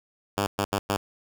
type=tone bursts at uneven times; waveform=5% pulse; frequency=100.4 Hz; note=G2; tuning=42 cents sharp; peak=-12 dBFS; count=4; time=0.37-0.47 / 0.58-0.65 / 0.72-0.79 / 0.89-0.97 s; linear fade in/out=10 ms; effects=none